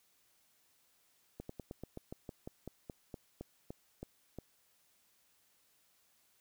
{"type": "slowing click train", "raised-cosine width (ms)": 2, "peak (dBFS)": -30, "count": 16, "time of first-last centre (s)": [1.4, 4.387], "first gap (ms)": 94, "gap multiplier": 1.1, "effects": ["white hiss -72 dBFS RMS until 6.4 s"]}